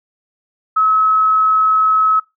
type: tone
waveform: sine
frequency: 1287 Hz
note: E6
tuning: 42 cents flat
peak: -10 dBFS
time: 0.76-2.2 s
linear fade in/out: 10 ms
effects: noise-tail reverb RT60 0.2 s tail -20 dB re dry